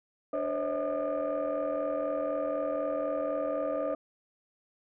sine tone cluster, 292.5 / 514 / 554 / 638 / 1212 Hz, D4 / C5 / C#5 / D#5 / D#6, -7 / -31 / -1 / +43 / -46 cents, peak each -36 / -34 / -32 / -32 / -39 dBFS, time 0.33-3.95 s, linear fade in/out 5 ms, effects tanh soft clip ceiling -23 dBFS

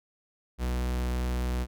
45% pulse tone, 61.74 Hz, B1, in tune, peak -27 dBFS, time 0.58-1.67 s, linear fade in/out 50 ms, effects none

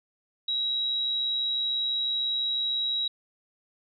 sine tone, 3858 Hz, B7, 41 cents flat, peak -25 dBFS, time 0.48-3.08 s, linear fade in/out 5 ms, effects none

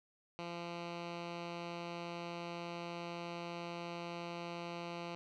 10% pulse tone with low-pass filter, 171.6 Hz, F3, 30 cents flat, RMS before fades -44 dBFS, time 0.39-5.15 s, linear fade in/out 0 ms, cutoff 3700 Hz, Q 1.5, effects none

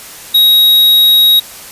square tone, 3800 Hz, A#7, 33 cents sharp, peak -5 dBFS, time 0.34-1.4 s, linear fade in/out 10 ms, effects white hiss -31 dBFS RMS until 1.71 s + resampled to 32000 Hz

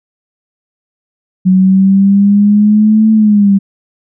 sine exponential two-way sweep, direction up then down, 185 to 220 to 194.4 Hz, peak -4 dBFS, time 1.45-3.59 s, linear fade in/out 20 ms, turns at 3.12 s, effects none

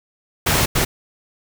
pink noise bursts at uneven times, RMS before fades -17 dBFS, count 2, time 0.46-0.66 / 0.75-0.85 s, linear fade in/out 10 ms, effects none

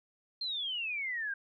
sine exponential sweep, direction down, 4235 to 1568 Hz, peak -33 dBFS, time 0.41-1.34 s, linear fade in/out 5 ms, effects none

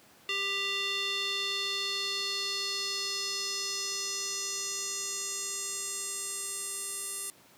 square tone with band-pass filter sweep, 395.4 Hz, G4, 15 cents sharp, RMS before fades -34 dBFS, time 0.29-7.3 s, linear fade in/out 0 ms, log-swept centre 3100 to 9600 Hz, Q 3, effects pink hiss -58 dBFS RMS until 7.57 s + high-pass 150 Hz 12 dB/octave

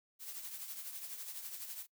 blue noise with tremolo, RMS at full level -43 dBFS, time 0.19-1.87 s, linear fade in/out 50 ms, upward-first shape triangle, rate 12 Hz, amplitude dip 60%, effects noise-tail reverb RT60 0.1 s tail -24 dB re dry

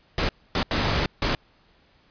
pink noise bursts at uneven times, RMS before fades -23 dBFS, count 4, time 0.18-0.29 / 0.55-0.63 / 0.71-1.06 / 1.22-1.35 s, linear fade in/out 2 ms, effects pink hiss -60 dBFS RMS until 2.1 s + resampled to 11025 Hz

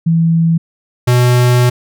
sine / square tone pair in turn, 165.1 / 123.37 Hz, E3 / B2, +3 / -1 cents, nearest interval perfect fourth, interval 504 cents, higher first, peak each -8 dBFS, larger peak neither, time 0.06-0.58 / 1.07-1.7 s, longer second, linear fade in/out 10 ms, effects none

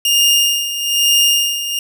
sawtooth tone with tremolo, 2824 Hz, F7, 19 cents sharp, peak -6 dBFS, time 0.05-1.79 s, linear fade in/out 2 ms, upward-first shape sine, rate 1.1 Hz, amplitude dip 70%, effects none

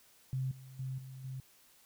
sine tone with level steps, 131.3 Hz, C3, 6 cents sharp, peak -32 / -49 / -36 / -45 / -39 dBFS, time 0.33-1.4 s, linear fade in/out 0 ms, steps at 0.51 / 0.79 / 0.98 / 1.24 s, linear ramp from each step 5 ms, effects white hiss -64 dBFS RMS until 1.85 s

